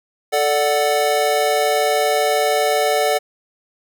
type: chord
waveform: square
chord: D major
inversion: second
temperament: equal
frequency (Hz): 440 / 587.3 / 740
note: A4 / D5 / F#5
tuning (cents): 0 / 0 / 0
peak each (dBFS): -21 / -20 / -20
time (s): 0.32-3.19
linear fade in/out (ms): 20
effects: none